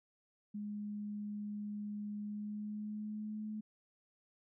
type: tone with pitch glide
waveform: sine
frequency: 207.7 to 214.2 Hz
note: G#3 to A3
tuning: 0 to -46 cents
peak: -39 dBFS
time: 0.54-3.61 s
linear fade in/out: 10 ms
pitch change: +54 cents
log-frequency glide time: 2.19-3.47 s
effects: none